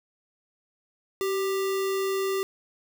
sine tone with sample-and-hold, 385.8 Hz, G4, 28 cents flat, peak -24 dBFS, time 1.21-2.43 s, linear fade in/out 0 ms, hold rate 1575 Hz, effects none

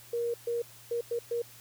sine tone bursts at uneven times, 471.7 Hz, A#4, 20 cents sharp, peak -28 dBFS, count 5, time 0.13-0.34 / 0.47-0.62 / 0.91-1.01 / 1.11-1.19 / 1.31-1.42 s, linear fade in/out 5 ms, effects added 117 Hz sine -59 dBFS peak until 1.6 s + white hiss -53 dBFS RMS until 1.6 s

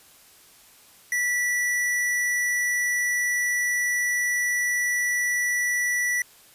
sine tone with hard clipping, 1958 Hz, B6, 15 cents flat, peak -23 dBFS, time 1.12-6.22 s, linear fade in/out 2 ms, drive 17 dB, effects white hiss -53 dBFS RMS until 6.54 s + resampled to 32000 Hz

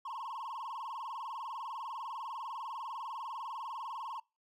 triangle tone with vibrato, 987.8 Hz, B5, in tune, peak -37 dBFS, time 0.05-4.2 s, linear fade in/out 5 ms, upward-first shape sine, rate 20 Hz, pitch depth 200 cents each way, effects noise-tail reverb RT60 0.3 s tail -26 dB re dry

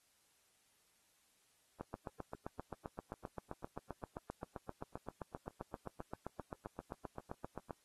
click train, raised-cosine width 1 ms, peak -29 dBFS, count 46, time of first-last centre 1.81-7.708 s, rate 7.63 Hz, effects white hiss -74 dBFS RMS until 7.84 s + AAC 32 kbps

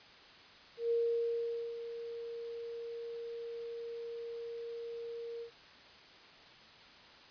sine tone with ADSR envelope, 466.2 Hz, A#4, in tune, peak -28 dBFS, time 0.77-5.51 s, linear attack 140 ms, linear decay 840 ms, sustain -12 dB, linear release 93 ms, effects white hiss -56 dBFS RMS until 7.3 s + resampled to 11025 Hz

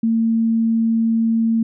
sine tone, 226.6 Hz, A#3, 49 cents flat, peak -14 dBFS, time 0.03-1.63 s, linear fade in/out 5 ms, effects none

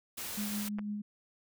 white noise, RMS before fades -40 dBFS, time 0.17-0.69 s, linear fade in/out 10 ms
sine tone with tremolo, 207.7 Hz, G#3, in tune, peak -33 dBFS, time 0.37-1.02 s, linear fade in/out 10 ms, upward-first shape sine, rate 6 Hz, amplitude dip 30%
clicks, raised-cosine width 0.5 ms, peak -29 dBFS, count 2, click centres 0.786 / 0.792 s
effects none

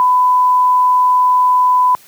sine tone, 1000 Hz, B5, 21 cents sharp, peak -8 dBFS, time 0-1.95 s, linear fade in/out 0 ms, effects white hiss -44 dBFS RMS until 2.07 s + high-pass 100 Hz 12 dB/octave

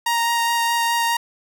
sawtooth tone with vibrato, 934 Hz, A#5, 3 cents sharp, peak -14 dBFS, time 0.06-1.17 s, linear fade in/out 5 ms, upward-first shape sine, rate 4.8 Hz, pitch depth 10 cents each way, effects none

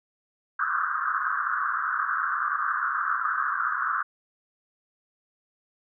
pink band-pass noise, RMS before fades -27 dBFS, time 0.59-4.03 s, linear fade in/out 10 ms, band 1100 to 1600 Hz, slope 96 dB/octave, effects none

